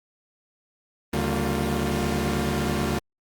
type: tone cluster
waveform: sawtooth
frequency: 76.2 / 143.2 / 195.5 / 228.7 / 354.3 Hz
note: D#2 / D3 / G3 / A#3 / F4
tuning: -36 / -43 / -4 / -33 / +25 cents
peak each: -26 dBFS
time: 1.13-2.99 s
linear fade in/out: 5 ms
effects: Opus 32 kbps